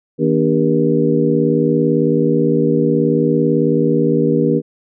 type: harmonic tone with a mistuned harmonic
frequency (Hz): 79.4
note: D#2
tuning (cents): +36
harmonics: 2 / 3 / 4 / 5 / 6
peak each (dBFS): -18 / -18 / -18 / -18 / -18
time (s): 0.18-4.62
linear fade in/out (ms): 50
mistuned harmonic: 4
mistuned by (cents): -120
effects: none